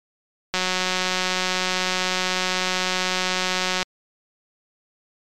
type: click train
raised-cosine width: 0.2 ms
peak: -5 dBFS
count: 606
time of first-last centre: 0.54-3.828 s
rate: 184 Hz
effects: MP3 96 kbps